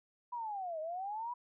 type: linear two-way sweep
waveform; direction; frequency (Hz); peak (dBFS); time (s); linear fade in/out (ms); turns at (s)
sine; down then up; 987.8 to 613 to 987.8; -37; 0.32-1.34; 10; 0.8
effects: none